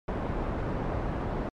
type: low-pass noise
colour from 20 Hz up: pink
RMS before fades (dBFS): -31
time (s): 0.08-1.49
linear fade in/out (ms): 2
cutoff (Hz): 1000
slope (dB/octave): 12
effects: MP3 64 kbps